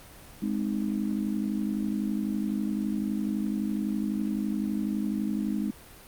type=chord; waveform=sine; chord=Ab major; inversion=none; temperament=just; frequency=207.7 / 259.6 / 311.5 Hz; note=Ab3 / C4 / Eb4; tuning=0 / -13 / +2 cents; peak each=-28 / -33 / -33 dBFS; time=0.42-5.71 s; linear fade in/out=5 ms; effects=pink hiss -49 dBFS RMS until 6.07 s + Opus 32 kbps